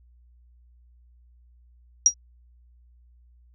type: tone with exponential decay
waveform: sine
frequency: 5720 Hz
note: F8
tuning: 41 cents sharp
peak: -8 dBFS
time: 2.06-2.14 s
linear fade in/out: 1 ms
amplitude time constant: 17 ms
effects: added 60 Hz sine -53 dBFS peak until 3.54 s